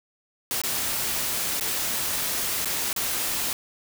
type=noise with dropouts; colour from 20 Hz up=white; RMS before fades=-27 dBFS; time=0.51-3.53 s; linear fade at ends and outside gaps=1 ms; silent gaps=0.616-0.636 / 1.598-1.609 / 2.648-2.656 / 2.93-2.962 s; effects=none